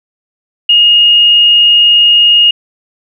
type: tone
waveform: sine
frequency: 2857 Hz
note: F7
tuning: 39 cents sharp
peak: -3 dBFS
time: 0.69-2.51 s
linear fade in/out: 5 ms
effects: none